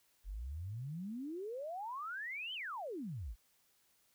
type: exponential two-way sweep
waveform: sine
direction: up then down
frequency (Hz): 43.05 to 3161 to 43.05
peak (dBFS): -40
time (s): 0.24-3.36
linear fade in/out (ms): 50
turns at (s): 2.54
effects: white hiss -73 dBFS RMS until 4.14 s